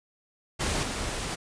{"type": "noise with level steps", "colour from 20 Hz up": "pink", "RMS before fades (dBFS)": [-28, -32], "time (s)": [0.59, 1.36], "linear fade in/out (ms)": 20, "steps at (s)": 0.83, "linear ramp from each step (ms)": 2, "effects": ["resampled to 22050 Hz"]}